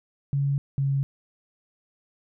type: tone pair in turn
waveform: sine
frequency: 140 / 137.83 Hz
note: C#3 / C#3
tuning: +18 / -10 cents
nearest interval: unison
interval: 28 cents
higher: first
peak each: -21 dBFS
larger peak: neither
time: 0.33-0.58 / 0.78-1.03 s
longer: neither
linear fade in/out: 0 ms
effects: none